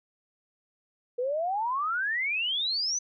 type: exponential sweep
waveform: sine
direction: up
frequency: 475.7 to 6180 Hz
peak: -26 dBFS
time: 1.18-2.99 s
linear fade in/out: 10 ms
effects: none